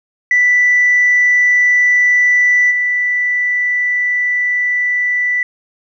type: tone with level steps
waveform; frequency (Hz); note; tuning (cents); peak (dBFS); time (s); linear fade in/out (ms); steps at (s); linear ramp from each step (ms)
sine; 1975.5; B6; 0; -7 / -12; 0.31-5.43; 2; 2.7; 20
effects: tanh soft clip ceiling -4 dBFS